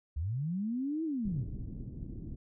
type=linear two-way sweep; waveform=sine; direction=up then down; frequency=66.1 to 330.4 to 105.8 Hz; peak=-31 dBFS; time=0.16-1.44 s; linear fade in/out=10 ms; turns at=1.04 s
type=low-pass noise; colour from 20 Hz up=pink; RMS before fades=-41 dBFS; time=1.24-2.36 s; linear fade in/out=10 ms; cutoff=290 Hz; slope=24 dB/octave
effects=none